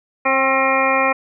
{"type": "harmonic tone with a mistuned harmonic", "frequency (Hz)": 267.2, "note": "C4", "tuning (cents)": 36, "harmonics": [1, 2, 3, 4, 5, 7, 8, 9], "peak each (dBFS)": [-26, -20, -22, -20, -23, -23, -26, -21], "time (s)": [0.25, 1.13], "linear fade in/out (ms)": 10, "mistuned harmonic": 3, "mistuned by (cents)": -21, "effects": []}